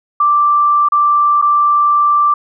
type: tone with dropouts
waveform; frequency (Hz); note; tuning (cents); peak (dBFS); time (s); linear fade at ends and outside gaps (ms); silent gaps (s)
sine; 1174.7; D6; 0; -8; 0.2-2.34; 5; 0.887-0.92 / 1.416-1.423
effects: none